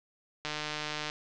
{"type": "click train", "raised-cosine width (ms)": 0.2, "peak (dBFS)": -17, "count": 99, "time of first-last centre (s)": [0.45, 1.099], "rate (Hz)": 151, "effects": ["low-pass 6000 Hz 12 dB/octave"]}